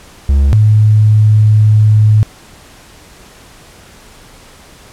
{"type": "tone pair in turn", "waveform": ["triangle", "sine"], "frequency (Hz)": [69.6, 107.1], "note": ["C#2", "A2"], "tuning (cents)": [8, -46], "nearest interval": "perfect fifth", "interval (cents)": 746, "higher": "second", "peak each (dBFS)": -4, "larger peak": "neither", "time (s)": [[0.29, 0.53], [0.53, 2.23]], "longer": "second", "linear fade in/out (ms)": 0, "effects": ["pink hiss -39 dBFS RMS until 4.92 s", "low-pass 11000 Hz 12 dB/octave"]}